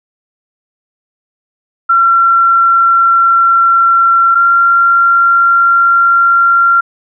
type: tone pair in turn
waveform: sine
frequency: 1362 / 1377.8 Hz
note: F6 / F6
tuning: -44 / -24 cents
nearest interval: unison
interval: 20 cents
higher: second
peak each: -5 dBFS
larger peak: neither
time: 1.89-4.35 / 4.35-6.81 s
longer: neither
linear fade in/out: 10 ms
effects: none